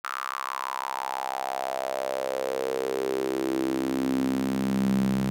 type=tone with high-pass filter sweep; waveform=sawtooth; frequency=66 Hz; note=C2; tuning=16 cents sharp; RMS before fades=-28 dBFS; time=0.04-5.3 s; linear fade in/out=0 ms; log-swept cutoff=1300 to 170 Hz; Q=5.9; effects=none